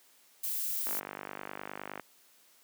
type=noise; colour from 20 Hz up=violet; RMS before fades=-34 dBFS; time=0.43-1 s; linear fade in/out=10 ms
type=click train; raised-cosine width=0.5 ms; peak=-23 dBFS; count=57; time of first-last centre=0.87-1.997 s; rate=49.7 Hz
effects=white hiss -63 dBFS RMS until 2.63 s + high-pass 200 Hz 12 dB/octave